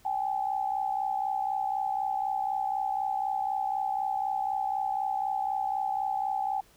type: tone pair together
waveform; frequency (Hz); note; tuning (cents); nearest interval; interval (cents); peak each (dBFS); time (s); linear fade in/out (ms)
sine; 780 / 844; G5 / G#5; -9 / +28; minor second; 137; -29 / -31; 0.05-6.61; 5
effects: pink hiss -60 dBFS RMS until 6.76 s